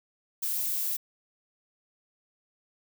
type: noise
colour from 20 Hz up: violet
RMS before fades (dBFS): -30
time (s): 0.42-0.97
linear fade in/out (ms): 10
effects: none